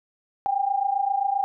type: tone pair together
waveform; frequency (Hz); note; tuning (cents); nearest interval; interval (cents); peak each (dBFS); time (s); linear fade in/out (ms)
sine; 776.4 / 804; G5 / G5; -17 / +44; minor second; 61; -25 / -23; 0.46-1.44; 0
effects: none